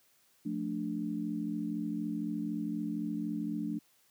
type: chord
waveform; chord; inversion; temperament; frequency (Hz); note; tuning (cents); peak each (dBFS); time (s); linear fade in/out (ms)
sine; D minor; first; just; 176.2 / 220.2 / 293.7; F3 / A3 / D4; +16 / +2 / 0; -39 / -36 / -36; 0.45-3.79; 10
effects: white hiss -68 dBFS RMS until 4.1 s + high-pass 80 Hz 12 dB/octave